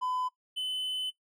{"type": "tone pair in turn", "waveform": "triangle", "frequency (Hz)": [1008, 3026], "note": ["B5", "F#7"], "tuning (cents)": [35, 38], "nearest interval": "octave + perfect fifth", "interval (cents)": 1903, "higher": "second", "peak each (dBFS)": -28, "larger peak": "neither", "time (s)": [[0.01, 0.29], [0.56, 1.11]], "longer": "second", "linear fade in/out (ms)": 20, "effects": ["noise-tail reverb RT60 0.1 s tail -17 dB re dry"]}